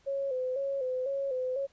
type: tone with vibrato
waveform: sine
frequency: 530 Hz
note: C5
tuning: 22 cents sharp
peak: -29 dBFS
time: 0.06-1.67 s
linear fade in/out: 20 ms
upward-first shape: square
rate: 2 Hz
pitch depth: 67 cents each way
effects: pink hiss -66 dBFS RMS until 1.72 s + resampled to 16000 Hz